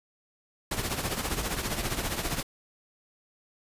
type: noise with tremolo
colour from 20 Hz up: pink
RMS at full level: -28 dBFS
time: 0.71-2.43 s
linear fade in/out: 5 ms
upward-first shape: triangle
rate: 15 Hz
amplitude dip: 70%
effects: resampled to 32000 Hz